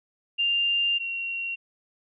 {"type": "tone pair in turn", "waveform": "sine", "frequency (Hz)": [2794, 2746], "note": ["F7", "F7"], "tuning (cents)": [0, -30], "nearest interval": "unison", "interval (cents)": 30, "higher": "first", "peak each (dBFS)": [-21, -28], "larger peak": "first", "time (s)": [[0.38, 0.99], [0.99, 1.56]], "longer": "first", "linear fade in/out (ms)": 20, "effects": []}